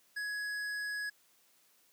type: tone with tanh clipping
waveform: triangle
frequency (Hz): 1675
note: G#6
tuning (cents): +14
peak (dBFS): -37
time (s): 0.16-1.1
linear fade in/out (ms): 10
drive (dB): 17
effects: white hiss -68 dBFS RMS until 1.92 s + high-pass 150 Hz 12 dB/octave